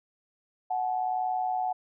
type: tone pair together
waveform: sine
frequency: 740 / 861.3 Hz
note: F#5 / A5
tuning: 0 / -37 cents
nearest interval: minor third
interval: 263 cents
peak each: -27 / -33 dBFS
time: 0.7-1.73 s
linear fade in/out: 10 ms
effects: none